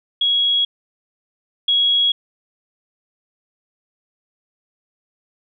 sine tone pair in turn, 3322 / 3322 Hz, G#7 / G#7, 0 / 0 cents, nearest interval unison, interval 0 cents, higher neither, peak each -14 / -13 dBFS, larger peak second, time 0.21-0.65 / 1.68-2.12 s, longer neither, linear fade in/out 5 ms, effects none

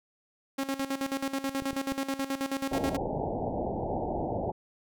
sawtooth tone with tremolo, 271.9 Hz, C#4, 33 cents flat, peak -24 dBFS, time 0.58-2.97 s, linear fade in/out 10 ms, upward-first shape square, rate 9.3 Hz, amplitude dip 75%
clicks, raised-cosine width 3 ms, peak -27 dBFS, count 4, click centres 1.622 / 1.731 / 1.92 / 3.529 s
white low-pass noise, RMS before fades -32 dBFS, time 2.71-4.52 s, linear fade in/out 10 ms, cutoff 860 Hz, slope 96 dB/octave
effects none

